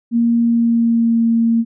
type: tone with pitch glide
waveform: sine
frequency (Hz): 233.8 to 229.8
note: A#3 to A#3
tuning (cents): +5 to -25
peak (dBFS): -11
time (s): 0.11-1.65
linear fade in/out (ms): 50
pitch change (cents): -30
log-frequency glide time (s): 0.41-1.24
effects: none